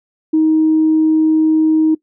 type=tone; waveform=sine; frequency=314.7 Hz; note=D#4; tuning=20 cents sharp; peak=-8 dBFS; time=0.33-1.95 s; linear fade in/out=10 ms; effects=noise-tail reverb RT60 0.1 s tail -20 dB re dry + tanh soft clip ceiling -4 dBFS